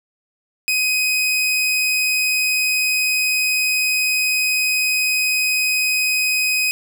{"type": "tone", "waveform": "sawtooth", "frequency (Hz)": 2512, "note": "D#7", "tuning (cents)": 16, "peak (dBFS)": -13, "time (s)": [0.68, 6.71], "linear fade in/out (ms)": 0, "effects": []}